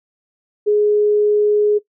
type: tone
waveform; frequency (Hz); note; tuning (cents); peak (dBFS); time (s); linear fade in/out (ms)
sine; 417.9; G#4; +11; -11; 0.66-1.79; 20
effects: noise-tail reverb RT60 0.1 s tail -18 dB re dry

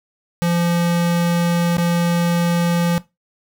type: tone with dropouts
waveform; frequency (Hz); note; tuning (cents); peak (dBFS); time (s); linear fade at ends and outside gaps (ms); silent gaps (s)
square; 171.9; F3; -27; -16; 0.42-2.98; 0; 1.769-1.782
effects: noise-tail reverb RT60 0.2 s tail -17 dB re dry

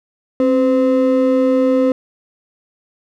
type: ring-modulated tone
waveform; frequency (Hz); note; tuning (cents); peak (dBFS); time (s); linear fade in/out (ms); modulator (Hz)
triangle; 388.6; G4; -15; -6; 0.4-1.92; 2; 123
effects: none

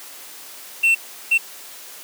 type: tone bursts at uneven times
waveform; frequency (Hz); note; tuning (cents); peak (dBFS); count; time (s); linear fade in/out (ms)
triangle; 2699; E7; +40; -11; 2; 0.83-0.95 / 1.31-1.38; 10
effects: white hiss -39 dBFS RMS until 2.03 s + high-pass 300 Hz 12 dB/octave

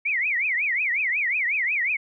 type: tone with vibrato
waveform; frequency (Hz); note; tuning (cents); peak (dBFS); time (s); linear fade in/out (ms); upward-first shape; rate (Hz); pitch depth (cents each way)
sine; 2188; C#7; -23; -21; 0.05-1.97; 10; triangle; 5.5; 300
effects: none

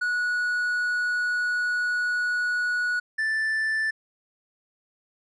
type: tone pair in turn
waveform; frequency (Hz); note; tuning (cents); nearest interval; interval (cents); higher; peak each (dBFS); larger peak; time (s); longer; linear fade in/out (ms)
triangle; 1464 / 1763.3; F#6 / A6; -19 / +3; minor third; 322; second; -21; neither; 0.01-3 / 3.18-3.91; first; 10
effects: resampled to 24000 Hz

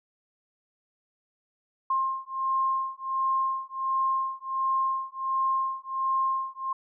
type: beating tone pair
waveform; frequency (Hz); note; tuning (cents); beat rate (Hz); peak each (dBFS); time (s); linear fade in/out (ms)
sine; 1061 / 1062.4; C6 / C6; +24 / +26; 1.4; -28; 1.9-6.73; 5
effects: none

